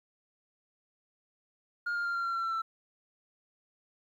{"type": "tone with pitch steps", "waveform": "sine", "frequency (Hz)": [1417, 1404.8, 1392.7, 1380.6, 1368.7, 1356.9, 1345.2, 1333.6], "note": ["F6", "F6", "F6", "F6", "F6", "E6", "E6", "E6"], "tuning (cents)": [25, 10, -5, -20, -35, 50, 35, 20], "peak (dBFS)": -27, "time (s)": [1.86, 2.62], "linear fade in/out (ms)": 10, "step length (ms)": 95, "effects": ["tanh soft clip ceiling -29 dBFS", "11-bit"]}